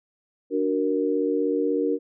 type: chord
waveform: sine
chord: D augmented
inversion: none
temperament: equal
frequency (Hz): 293.7 / 370 / 466.2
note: D4 / F#4 / A#4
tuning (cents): 0 / 0 / 0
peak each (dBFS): -25 / -27 / -24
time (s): 0.5-1.99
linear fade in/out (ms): 50
effects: none